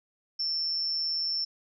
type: tone with amplitude modulation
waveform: sine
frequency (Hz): 5380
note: E8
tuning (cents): +34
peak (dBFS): -25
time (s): 0.39-1.45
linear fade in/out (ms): 10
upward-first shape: sine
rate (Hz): 158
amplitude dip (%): 45
effects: none